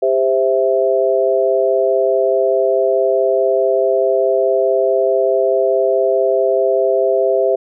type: chord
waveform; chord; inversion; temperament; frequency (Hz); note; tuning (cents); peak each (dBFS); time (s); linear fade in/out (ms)
sine; C major; second; equal with one note detuned; 398.6 / 523.3 / 659.3; G4 / C5 / E5; +29 / 0 / 0; -16; 0.02-7.56; 10
effects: none